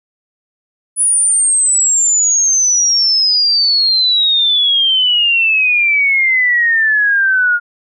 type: exponential sweep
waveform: sine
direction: down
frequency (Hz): 9956 to 1418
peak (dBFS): -9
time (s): 0.96-7.6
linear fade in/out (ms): 50
effects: none